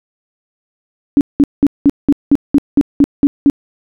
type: tone bursts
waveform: sine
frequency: 283.8 Hz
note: C#4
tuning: 41 cents sharp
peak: -4 dBFS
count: 11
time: 1.17-3.499 s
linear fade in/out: 0 ms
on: 39 ms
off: 190 ms
effects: none